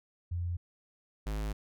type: tone pair in turn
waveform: sine / square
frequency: 87.1 / 52.51 Hz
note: F2 / G#1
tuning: -4 / +20 cents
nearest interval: major sixth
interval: 876 cents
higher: first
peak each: -31 / -33 dBFS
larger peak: first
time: 0.31-0.57 / 1.26-1.53 s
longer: second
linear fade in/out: 10 ms
effects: none